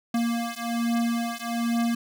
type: beating tone pair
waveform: square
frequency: 233.1 / 234.3 Hz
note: A#3 / A#3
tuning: 0 / +9 cents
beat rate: 1.2 Hz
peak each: -28 dBFS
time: 0.14-1.95 s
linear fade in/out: 5 ms
effects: none